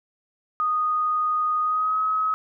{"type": "tone with pitch glide", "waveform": "sine", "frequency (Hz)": [1239, 1276], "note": ["D#6", "D#6"], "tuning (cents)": [-8, 43], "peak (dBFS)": -20, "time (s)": [0.6, 2.34], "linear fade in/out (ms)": 0, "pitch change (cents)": 51, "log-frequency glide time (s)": [1.62, 1.99], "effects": []}